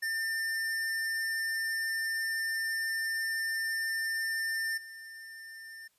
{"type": "tone with level steps", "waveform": "square", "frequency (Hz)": 1797, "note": "A6", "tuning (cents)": 36, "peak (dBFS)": [-31, -45], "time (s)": [0.02, 5.88], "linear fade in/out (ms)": 10, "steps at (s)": 4.77, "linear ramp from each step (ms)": 10, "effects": ["white hiss -72 dBFS RMS until 5.98 s", "resampled to 32000 Hz"]}